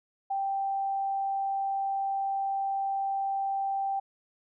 sine tone, 784 Hz, G5, in tune, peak -27 dBFS, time 0.3-4 s, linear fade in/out 10 ms, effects none

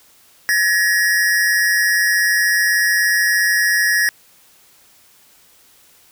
square tone pair together, 1698.4 / 1885 Hz, G#6 / A#6, +38 / +19 cents, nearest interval major second, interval 181 cents, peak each -17 dBFS, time 0.49-4.09 s, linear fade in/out 0 ms, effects white hiss -51 dBFS RMS until 6.11 s

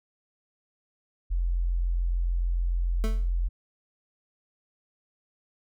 sine tone, 43.45 Hz, F1, 8 cents flat, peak -23 dBFS, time 1.3-3.49 s, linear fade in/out 20 ms
25% pulse tone with exponential decay, 220 Hz, A3, in tune, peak -24 dBFS, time 3.04-3.3 s, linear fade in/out 0 ms, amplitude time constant 55 ms
effects none

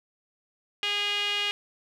sawtooth tone with band-pass filter, 410 Hz, G#4, 22 cents flat, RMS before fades -28 dBFS, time 0.83-1.51 s, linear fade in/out 0 ms, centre 2900 Hz, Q 4.5, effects none

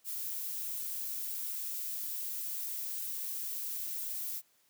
violet noise, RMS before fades -38 dBFS, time 0.04-4.42 s, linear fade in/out 50 ms, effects white hiss -70 dBFS RMS until 4.69 s + high-pass 100 Hz 12 dB/octave

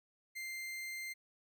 40% pulse tone, 2093 Hz, C7, in tune, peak -40 dBFS, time 0.35-1.14 s, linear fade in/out 20 ms, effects none

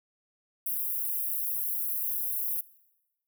white high-pass noise, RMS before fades -31 dBFS, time 0.66-2.61 s, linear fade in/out 5 ms, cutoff 11000 Hz, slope 48 dB/octave, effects noise-tail reverb RT60 1.0 s tail -21 dB re dry

